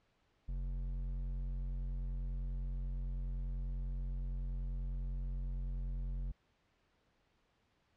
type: tone with hard clipping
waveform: sine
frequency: 45.2 Hz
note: F#1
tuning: 40 cents flat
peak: -38 dBFS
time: 0.48-6.32 s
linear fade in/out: 10 ms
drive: 8 dB
effects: pink hiss -75 dBFS RMS until 7.96 s + low-pass 4000 Hz 12 dB/octave